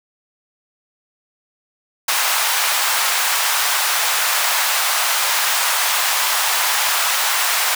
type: high-pass noise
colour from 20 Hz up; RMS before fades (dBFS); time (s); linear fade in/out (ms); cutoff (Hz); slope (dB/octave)
pink; -18; 2.08-7.75; 5; 810; 24
effects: none